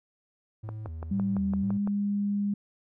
triangle tone with vibrato, 93.3 Hz, F#2, 15 cents sharp, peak -33 dBFS, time 0.63-1.78 s, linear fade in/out 10 ms, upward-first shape square, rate 2 Hz, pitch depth 260 cents each way
click train, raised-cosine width 1 ms, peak -24 dBFS, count 8, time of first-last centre 0.69-1.874 s, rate 5.91 Hz
sine tone with pitch glide, 196 to 202.9 Hz, G3 to G#3, 0 to -40 cents, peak -25 dBFS, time 1.11-2.54 s, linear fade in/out 5 ms, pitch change +60 cents, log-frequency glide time 1.66-1.81 s
effects none

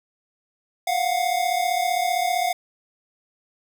square tone pair together, 698.5 / 733.9 Hz, F5 / F#5, 0 / -14 cents, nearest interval minor second, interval 86 cents, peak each -24 dBFS, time 0.87-2.53 s, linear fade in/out 5 ms, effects none

